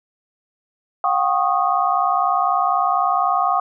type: tone cluster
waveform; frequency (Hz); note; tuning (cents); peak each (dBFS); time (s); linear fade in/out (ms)
sine; 715 / 775 / 1096 / 1240; F5 / G5 / C#6 / D#6; +41 / -20 / -20 / -6; -21; 1.04-3.6; 2
effects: none